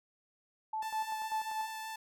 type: tone with tremolo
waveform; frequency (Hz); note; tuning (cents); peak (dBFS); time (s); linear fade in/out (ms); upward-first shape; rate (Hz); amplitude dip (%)
sine; 872; A5; -16; -33; 0.73-1.68; 5; square; 5.1; 55
type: tone with vibrato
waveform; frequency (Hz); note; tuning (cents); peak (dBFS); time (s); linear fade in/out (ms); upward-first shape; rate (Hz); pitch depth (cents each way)
sawtooth; 880; A5; 0; -36; 0.82-1.96; 5; triangle; 4.9; 9
effects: none